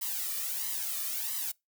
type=noise with flanger; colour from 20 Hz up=blue; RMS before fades=-34 dBFS; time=0.01-1.52 s; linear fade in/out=10 ms; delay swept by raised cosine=0.99 to 1.7 ms; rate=1.5 Hz; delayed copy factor=+0.9; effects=noise-tail reverb RT60 0.2 s tail -25 dB re dry